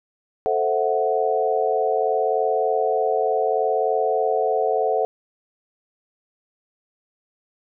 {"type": "chord", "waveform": "sine", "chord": "F# half-diminished seventh", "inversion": "first", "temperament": "equal", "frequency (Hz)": [440, 523.3, 659.3, 740], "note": ["A4", "C5", "E5", "F#5"], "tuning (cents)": [0, 0, 0, 0], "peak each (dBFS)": [-22, -25, -25, -23], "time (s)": [0.46, 5.05], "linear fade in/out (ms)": 0, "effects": []}